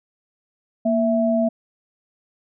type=tone pair together; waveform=sine; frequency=233.6 / 659.3 Hz; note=A#3 / E5; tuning=+4 / 0 cents; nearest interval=octave + tritone; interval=1796 cents; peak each=-19 dBFS; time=0.85-1.49 s; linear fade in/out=10 ms; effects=none